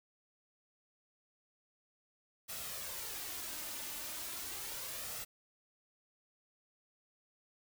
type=noise with flanger; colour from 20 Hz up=white; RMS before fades=-43 dBFS; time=2.48-5.25 s; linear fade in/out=20 ms; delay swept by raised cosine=1.5 to 3.4 ms; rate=0.36 Hz; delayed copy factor=+0.5; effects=none